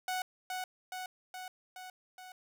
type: tone with echo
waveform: sawtooth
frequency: 740 Hz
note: F#5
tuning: in tune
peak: -29 dBFS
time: 0.08-0.22 s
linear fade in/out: 2 ms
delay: 420 ms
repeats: 5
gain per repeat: -3 dB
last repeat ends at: 2.32 s
effects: none

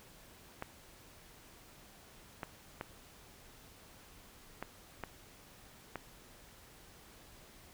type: clicks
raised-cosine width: 0.5 ms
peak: -24 dBFS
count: 6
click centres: 0.624 / 2.432 / 2.811 / 4.626 / 5.037 / 5.957 s
effects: pink hiss -58 dBFS RMS until 7.73 s

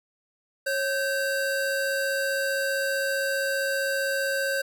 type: tone pair together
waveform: square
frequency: 548 / 1548.7 Hz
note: C#5 / G6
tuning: -20 / -21 cents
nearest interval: octave + tritone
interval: 1799 cents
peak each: -28 dBFS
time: 0.66-4.62 s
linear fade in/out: 10 ms
effects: none

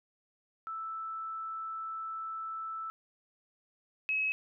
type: tone pair in turn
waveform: sine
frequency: 1318.5 / 2566 Hz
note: E6 / E7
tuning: 0 / -47 cents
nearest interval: octave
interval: 1153 cents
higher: second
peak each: -36 / -28 dBFS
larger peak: second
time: 0.67-2.9 / 4.09-4.32 s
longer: first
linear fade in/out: 0 ms
effects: none

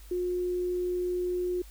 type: tone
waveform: sine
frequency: 358.7 Hz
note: F4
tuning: 46 cents sharp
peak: -27 dBFS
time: 0.11-1.62 s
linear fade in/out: 5 ms
effects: added 50 Hz sine -46 dBFS peak until 1.7 s + white hiss -56 dBFS RMS until 1.7 s

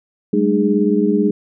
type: tone cluster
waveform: sine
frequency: 196.5 / 214.8 / 303.6 / 412.3 Hz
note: G3 / A3 / D#4 / G#4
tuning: +4 / -41 / -42 / -13 cents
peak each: -18 dBFS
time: 0.33-1.31 s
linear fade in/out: 5 ms
effects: none

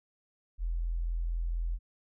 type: tone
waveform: sine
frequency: 42.14 Hz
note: E1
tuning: 39 cents sharp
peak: -29 dBFS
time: 0.58-1.79 s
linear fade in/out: 50 ms
effects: none

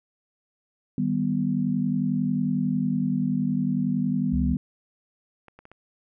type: chord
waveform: sine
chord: Eb augmented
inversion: none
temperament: equal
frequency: 155.56 / 196 / 246.9 Hz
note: Eb3 / G3 / B3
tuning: 0 / 0 / 0 cents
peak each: -28 / -26 / -25 dBFS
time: 0.98-4.57 s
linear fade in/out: 2 ms
type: tone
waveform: sine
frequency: 69.3 Hz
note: C#2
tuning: in tune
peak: -25 dBFS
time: 4.32-4.55 s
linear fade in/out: 20 ms
type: clicks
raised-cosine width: 0.5 ms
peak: -32 dBFS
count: 4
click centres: 5.483 / 5.59 / 5.654 / 5.716 s
effects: none

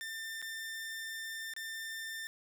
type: tone with dropouts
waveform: sawtooth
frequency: 1794 Hz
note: A6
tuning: 33 cents sharp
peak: -36 dBFS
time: 0.01-2.27 s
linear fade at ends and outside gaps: 0 ms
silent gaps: 0.417-0.425 / 1.537-1.564 s
effects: none

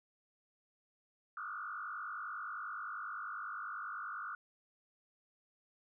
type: tone with frequency modulation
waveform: sine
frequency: 1318.5 Hz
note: E6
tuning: in tune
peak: -40 dBFS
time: 1.37-4.35 s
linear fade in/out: 2 ms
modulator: 50.1 Hz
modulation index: 3.2
effects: none

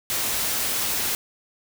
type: noise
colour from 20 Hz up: white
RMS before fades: -25 dBFS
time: 0.1-1.15 s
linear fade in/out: 0 ms
effects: none

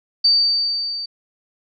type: tone with level ramp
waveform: sine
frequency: 4612 Hz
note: D8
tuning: 32 cents flat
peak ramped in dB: -10 to -25 dBFS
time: 0.24-1.06 s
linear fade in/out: 10 ms
effects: none

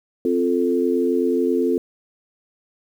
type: chord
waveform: sine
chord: F major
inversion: second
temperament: equal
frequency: 261.6 / 349.2 / 440 Hz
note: C4 / F4 / A4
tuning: 0 / 0 / 0 cents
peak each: -21 dBFS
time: 0.25-1.78 s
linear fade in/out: 2 ms
effects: 8-bit

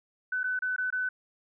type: tone with dropouts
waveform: sine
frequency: 1505 Hz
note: F#6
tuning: 29 cents sharp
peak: -27 dBFS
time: 0.32-1.09 s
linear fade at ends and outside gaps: 5 ms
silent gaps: 0.433-0.44 / 0.591-0.621 / 0.763-0.781 / 0.904-0.925 s
effects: none

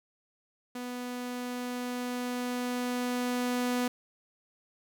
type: tone with level ramp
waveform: sawtooth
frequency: 246.9 Hz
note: B3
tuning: in tune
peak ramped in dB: -32 to -23 dBFS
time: 0.75-3.88 s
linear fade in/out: 5 ms
effects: none

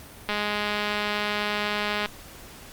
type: click train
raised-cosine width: 0.3 ms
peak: -11 dBFS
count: 369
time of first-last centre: 0.29-2.059 s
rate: 208 Hz
effects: pink hiss -45 dBFS RMS until 2.72 s + Opus 48 kbps

